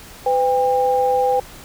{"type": "tone pair together", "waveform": "sine", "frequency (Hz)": [504.6, 801], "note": ["B4", "G5"], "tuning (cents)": [37, 37], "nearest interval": "minor sixth", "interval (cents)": 800, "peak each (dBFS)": -17, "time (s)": [0.26, 1.4], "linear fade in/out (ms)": 5, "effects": ["pink hiss -40 dBFS RMS until 1.64 s"]}